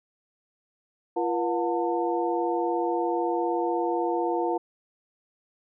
sine tone cluster, 343.6 / 480.9 / 720 / 896 Hz, F4 / B4 / F#5 / A5, -28 / -46 / -47 / +31 cents, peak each -27 / -30 / -30 / -30 dBFS, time 1.16-4.58 s, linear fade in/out 10 ms, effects none

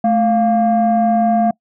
sine tone pair together, 217.9 / 698.5 Hz, A3 / F5, -17 / 0 cents, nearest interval octave + minor sixth, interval 2017 cents, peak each -13 / -12 dBFS, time 0.04-1.51 s, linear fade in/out 5 ms, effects noise-tail reverb RT60 0.1 s tail -25 dB re dry + tanh soft clip ceiling -7 dBFS

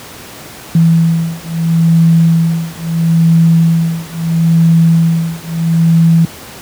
sine beating tone pair, 164.81 / 165.56 Hz, E3 / E3, 0 / +8 cents, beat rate 0.75 Hz, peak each -10 dBFS, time 0.75-6.25 s, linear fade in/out 2 ms, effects pink hiss -31 dBFS RMS until 6.61 s + high-pass 80 Hz 12 dB/octave

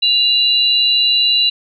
sine tone pair together, 2812 / 3966 Hz, F7 / B7, +11 / +7 cents, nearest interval tritone, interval 596 cents, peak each -15 / -12 dBFS, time 0.02-1.5 s, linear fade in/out 10 ms, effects none

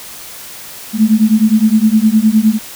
sine beating tone pair, 212.9 / 222.6 Hz, G#3 / A3, +43 / +20 cents, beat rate 9.7 Hz, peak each -10 dBFS, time 0.93-2.59 s, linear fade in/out 50 ms, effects white hiss -31 dBFS RMS until 2.75 s

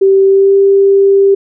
sine tone with pitch glide, 388.2 to 394.1 Hz, G4 to G4, -17 to +9 cents, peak -4 dBFS, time 0.01-1.35 s, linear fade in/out 10 ms, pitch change +26 cents, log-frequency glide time 0.25-0.55 s, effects none

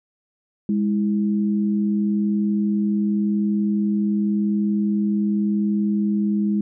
sine tone pair together, 205.9 / 326.8 Hz, G#3 / E4, -15 / -15 cents, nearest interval minor sixth, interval 800 cents, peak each -18 / -27 dBFS, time 0.69-6.61 s, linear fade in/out 2 ms, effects none

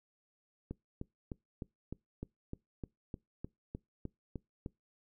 click train, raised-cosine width 3 ms, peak -27 dBFS, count 14, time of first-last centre 0.71-4.661 s, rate 3.29 Hz, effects noise-tail reverb RT60 0.2 s tail -24 dB re dry

